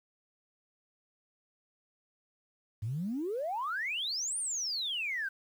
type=exponential two-way sweep; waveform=sine; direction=up then down; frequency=99.7 to 9470 to 1507 Hz; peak=-31 dBFS; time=2.82-5.29 s; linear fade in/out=10 ms; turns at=4.38 s; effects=tanh soft clip ceiling -27 dBFS + 10-bit